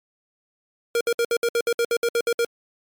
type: tone bursts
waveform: square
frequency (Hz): 469.3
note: A#4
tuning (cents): +12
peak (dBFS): -19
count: 13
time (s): 0.95-2.448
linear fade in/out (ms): 2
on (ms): 58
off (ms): 62
effects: MP3 96 kbps